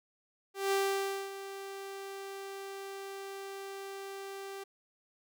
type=tone with ADSR envelope; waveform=sawtooth; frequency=392 Hz; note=G4; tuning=in tune; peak=-23 dBFS; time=0.54-4.64 s; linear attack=180 ms; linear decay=580 ms; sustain=-14 dB; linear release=10 ms; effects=none